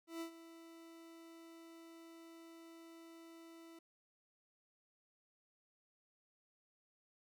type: tone with ADSR envelope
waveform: 40% pulse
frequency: 330.7 Hz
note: E4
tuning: 6 cents sharp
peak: -40 dBFS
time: 0.07-3.79 s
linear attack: 140 ms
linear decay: 93 ms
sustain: -14 dB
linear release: 4 ms
effects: none